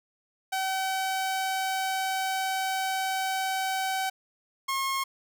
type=tone pair in turn; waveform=sawtooth; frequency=763 / 1079 Hz; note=G5 / C#6; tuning=-47 / -47 cents; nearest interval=tritone; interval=600 cents; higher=second; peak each=-23 dBFS; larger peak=neither; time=0.52-4.1 / 4.68-5.04 s; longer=first; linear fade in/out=10 ms; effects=none